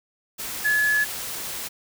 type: tone in noise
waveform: sine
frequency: 1706 Hz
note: G#6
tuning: 46 cents sharp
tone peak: -18 dBFS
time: 0.64-1.05 s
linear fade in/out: 20 ms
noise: white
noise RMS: -32 dBFS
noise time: 0.38-1.69 s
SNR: +11 dB
effects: none